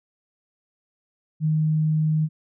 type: tone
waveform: sine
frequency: 155.56 Hz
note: D#3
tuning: in tune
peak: -18 dBFS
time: 1.4-2.29 s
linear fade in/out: 50 ms
effects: none